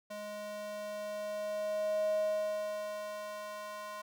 square tone with high-pass filter sweep, 208.8 Hz, G#3, 10 cents sharp, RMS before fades -37 dBFS, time 0.1-4.02 s, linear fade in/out 10 ms, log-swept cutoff 450 to 850 Hz, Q 9.3, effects none

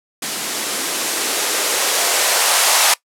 violet noise with band-pass filter sweep, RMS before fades -17 dBFS, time 0.22-2.94 s, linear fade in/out 5 ms, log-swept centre 210 to 780 Hz, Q 1.8, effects noise-tail reverb RT60 0.1 s tail -20 dB re dry + low-pass 12000 Hz 12 dB/octave

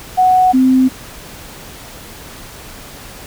sine tone pair in turn, 740 / 259.2 Hz, F#5 / C4, 0 / -16 cents, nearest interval octave + tritone, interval 1816 cents, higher first, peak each -7 dBFS, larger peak neither, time 0.17-0.53 / 0.53-0.89 s, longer neither, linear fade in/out 20 ms, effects pink hiss -34 dBFS RMS until 3.26 s

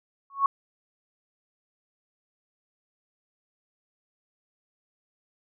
sine tone with exponential growth, 1105 Hz, C#6, 6 cents flat, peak -14 dBFS, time 0.3-0.46 s, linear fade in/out 2 ms, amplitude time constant 34 ms, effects none

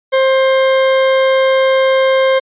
40% pulse tone, 529 Hz, C5, 19 cents sharp, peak -8 dBFS, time 0.12-2.4 s, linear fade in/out 20 ms, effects resampled to 8000 Hz

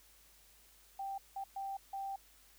sine tone bursts at uneven times, 784 Hz, G5, in tune, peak -38 dBFS, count 4, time 0.99-1.18 / 1.36-1.44 / 1.56-1.77 / 1.93-2.16 s, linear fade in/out 5 ms, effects added 50 Hz sine -69 dBFS peak until 2.58 s + white hiss -64 dBFS RMS until 2.58 s

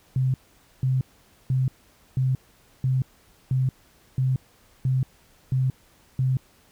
sine tone bursts, 130.3 Hz, C3, 7 cents flat, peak -19 dBFS, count 10, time 0.16-6.37 s, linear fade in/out 2 ms, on 180 ms, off 490 ms, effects pink hiss -58 dBFS RMS until 6.71 s

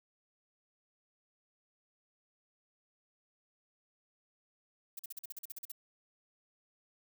violet noise bursts, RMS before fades -43 dBFS, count 12, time 4.97-5.719 s, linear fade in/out 5 ms, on 23 ms, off 43 ms, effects none

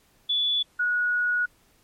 sine tone pair in turn, 3444 / 1457.7 Hz, A7 / F#6, -38 / -26 cents, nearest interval octave + minor third, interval 1488 cents, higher first, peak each -21 dBFS, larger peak neither, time 0.29-0.63 / 0.79-1.46 s, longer second, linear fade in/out 10 ms, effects pink hiss -62 dBFS RMS until 1.83 s + MP3 64 kbps

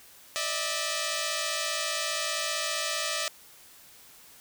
5% pulse tone pair together, 592.8 / 648 Hz, D5 / E5, +16 / -30 cents, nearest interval major second, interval 154 cents, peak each -20 dBFS, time 0.36-3.28 s, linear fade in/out 0 ms, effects white hiss -53 dBFS RMS until 4.4 s

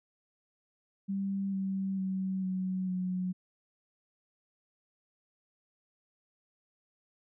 sine tone with pitch steps, 196 / 192.74 / 189.54 / 186.39 / 183.3 Hz, G3 / G3 / F#3 / F#3 / F#3, 0 / -29 / +42 / +13 / -16 cents, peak -30 dBFS, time 1.08-3.33 s, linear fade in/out 20 ms, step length 450 ms, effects none

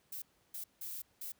violet noise bursts at uneven times, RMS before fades -43 dBFS, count 4, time 0.12-0.22 / 0.54-0.64 / 0.81-1.02 / 1.21-1.32 s, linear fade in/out 5 ms, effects pink hiss -72 dBFS RMS until 1.39 s + high-pass 60 Hz 12 dB/octave

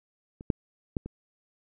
clicks, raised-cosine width 3 ms, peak -29 / -10 / -15 / -24 dBFS, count 4, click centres 0.409 / 0.502 / 0.968 / 1.06 s, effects none

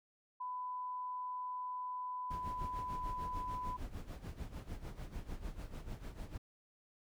sine tone, 1000 Hz, B5, 21 cents sharp, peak -39 dBFS, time 0.4-3.77 s, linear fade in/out 10 ms
brown noise with tremolo, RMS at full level -42 dBFS, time 2.3-6.38 s, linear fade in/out 10 ms, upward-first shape sine, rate 6.7 Hz, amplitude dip 75%
effects none

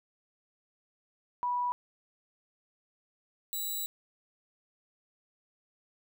sine / 5% pulse tone pair in turn, 979 / 3916 Hz, B5 / B7, -15 / -15 cents, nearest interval 2 octaves, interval 2400 cents, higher second, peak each -28 / -25 dBFS, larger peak second, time 1.43-1.72 / 3.53-3.86 s, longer second, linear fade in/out 0 ms, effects none

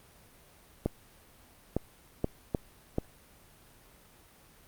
clicks, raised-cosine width 2 ms, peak -14 dBFS, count 5, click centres 0.86 / 1.766 / 2.244 / 2.548 / 2.984 s, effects pink hiss -58 dBFS RMS until 4.67 s + Opus 32 kbps

